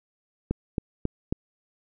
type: click train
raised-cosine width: 3 ms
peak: -12 dBFS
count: 4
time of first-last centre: 0.51-1.325 s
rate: 3.68 Hz
effects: none